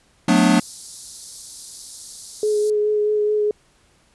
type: chord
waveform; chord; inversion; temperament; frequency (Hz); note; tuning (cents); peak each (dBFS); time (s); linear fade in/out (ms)
square; B minor seventh; second; equal with one note detuned; 182.34 / 220 / 246.9 / 293.7; F#3 / A3 / B3 / D4; -25 / 0 / 0 / 0; -19; 0.28-0.6; 5
type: high-pass noise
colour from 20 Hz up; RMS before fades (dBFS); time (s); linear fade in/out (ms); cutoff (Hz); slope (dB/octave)
white; -35; 0.36-2.7; 0; 4000; 48
type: tone with vibrato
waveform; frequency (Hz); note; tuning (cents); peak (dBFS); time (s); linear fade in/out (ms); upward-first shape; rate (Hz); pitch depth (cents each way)
sine; 421.5; G#4; +26; -16; 2.43-3.51; 2; sine; 4.7; 15
effects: pink hiss -58 dBFS RMS until 4.14 s + resampled to 24000 Hz